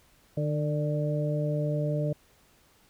harmonic tone with a mistuned harmonic, 150.2 Hz, D3, 39 cents sharp, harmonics 1 / 2 / 3 / 4, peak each -27 / -36 / -36 / -32 dBFS, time 0.37-2.13 s, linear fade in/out 5 ms, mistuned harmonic 4, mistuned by -22 cents, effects pink hiss -62 dBFS RMS until 2.89 s

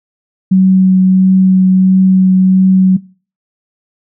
sine tone with vibrato, 187.6 Hz, F#3, 24 cents sharp, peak -4 dBFS, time 0.51-2.97 s, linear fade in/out 10 ms, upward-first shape triangle, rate 1.5 Hz, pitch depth 10 cents each way, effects noise-tail reverb RT60 0.4 s tail -22 dB re dry

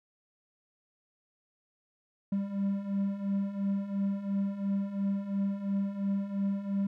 triangle beating tone pair, 196 / 198.9 Hz, G3 / G3, 0 / +25 cents, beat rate 2.9 Hz, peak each -33 / -28 dBFS, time 2.32-6.87 s, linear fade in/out 5 ms, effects none

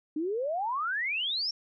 sine exponential sweep, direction up, 293.7 to 5588 Hz, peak -28 dBFS, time 0.16-1.51 s, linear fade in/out 5 ms, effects none

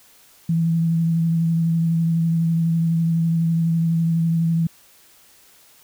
sine tone with vibrato, 165.3 Hz, E3, 5 cents sharp, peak -16 dBFS, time 0.49-4.67 s, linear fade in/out 5 ms, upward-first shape triangle, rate 12 Hz, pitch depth 23 cents each way, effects white hiss -52 dBFS RMS until 5.83 s

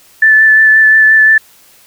sine tone with vibrato, 1752 Hz, A6, 8 cents flat, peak -3 dBFS, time 0.22-1.38 s, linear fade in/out 5 ms, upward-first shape sine, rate 5.7 Hz, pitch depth 14 cents each way, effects white hiss -44 dBFS RMS until 1.86 s

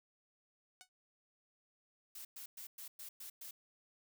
5% pulse tone with exponential decay, 741 Hz, F#5, 2 cents sharp, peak -39 dBFS, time 0.81-0.89 s, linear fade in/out 0 ms, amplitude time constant 17 ms
blue noise bursts, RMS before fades -49 dBFS, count 7, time 2.15-3.51 s, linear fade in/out 5 ms, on 100 ms, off 110 ms
effects none

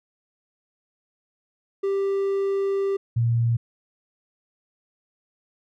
triangle / sine tone pair in turn, 393.3 / 116.93 Hz, G4 / A#2, +6 / +6 cents, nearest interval octave + major sixth, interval 2100 cents, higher first, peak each -19 / -18 dBFS, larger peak second, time 1.83-2.97 / 3.16-3.57 s, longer first, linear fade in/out 10 ms, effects none

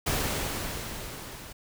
pink noise with level ramp, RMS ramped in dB -27 to -44 dBFS, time 0.06-1.53 s, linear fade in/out 10 ms, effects none

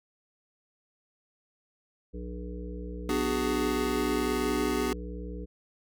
harmonic tone, 60.2 Hz, B1, 44 cents flat, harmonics 1 / 3 / 5 / 7 / 8, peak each -37 / -42 / -44 / -45 / -46 dBFS, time 2.13-5.46 s, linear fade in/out 20 ms
square chord, G# half-diminished seventh, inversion first, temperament just, 249.2 / 299 / 373.8 / 415.3 Hz, B3 / D4 / F#4 / G#4, +16 / +31 / +18 / 0 cents, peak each -33 dBFS, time 3.09-4.93 s, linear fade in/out 2 ms
effects none

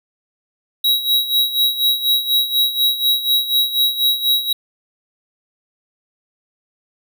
square tone with tremolo, 3856 Hz, B7, 42 cents flat, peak -12 dBFS, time 0.84-4.53 s, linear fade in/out 5 ms, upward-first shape sine, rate 4.1 Hz, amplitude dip 75%, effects none

